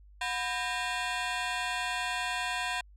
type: ring-modulated tone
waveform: 15% pulse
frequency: 860 Hz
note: A5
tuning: 40 cents flat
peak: -21 dBFS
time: 0.21-2.81 s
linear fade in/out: 5 ms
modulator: 135 Hz
effects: added 50 Hz sine -52 dBFS peak until 2.96 s + low-pass 8000 Hz 12 dB/octave